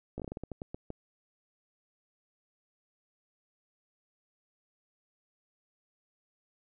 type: slowing click train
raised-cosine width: 2 ms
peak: -25 dBFS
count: 12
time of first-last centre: 0.18-0.904 s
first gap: 17 ms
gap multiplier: 1.25
effects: none